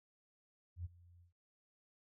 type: tone with ADSR envelope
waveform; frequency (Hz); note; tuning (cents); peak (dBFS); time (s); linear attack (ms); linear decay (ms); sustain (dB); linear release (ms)
sine; 87.31; F2; 0; -38; 0.76-1.33; 89; 23; -22; 120
effects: none